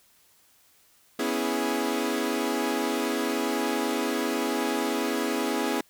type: chord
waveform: sawtooth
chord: C# minor seventh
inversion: third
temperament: equal with one note detuned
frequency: 246.9 / 277.2 / 327.5 / 415.3 Hz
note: B3 / C#4 / E4 / G#4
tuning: 0 / 0 / -11 / 0 cents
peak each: -27 dBFS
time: 1.19-5.81 s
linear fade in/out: 5 ms
effects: white hiss -61 dBFS RMS until 5.89 s